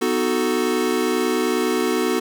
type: chord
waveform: square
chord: B dominant seventh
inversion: none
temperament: equal with one note detuned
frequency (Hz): 248.9 / 311.1 / 370 / 440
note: B3 / D#4 / F#4 / A4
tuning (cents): +14 / 0 / 0 / 0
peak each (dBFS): -25 / -27 / -23 / -25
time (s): 0.01-2.2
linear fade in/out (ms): 10
effects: none